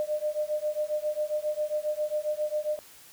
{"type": "beating tone pair", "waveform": "sine", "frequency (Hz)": [601, 608.4], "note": ["D5", "D#5"], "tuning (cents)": [40, -39], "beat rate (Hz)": 7.4, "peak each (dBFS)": -30, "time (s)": [0, 2.79], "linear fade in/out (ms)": 0, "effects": ["white hiss -52 dBFS RMS until 3.12 s"]}